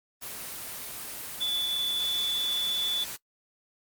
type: tone in noise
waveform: sine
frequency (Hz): 3468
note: A7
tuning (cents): -26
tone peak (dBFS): -26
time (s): 1.4-3.05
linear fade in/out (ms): 20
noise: white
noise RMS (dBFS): -38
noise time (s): 0.21-3.17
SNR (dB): +9
effects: noise-tail reverb RT60 0.1 s tail -22 dB re dry + Opus 24 kbps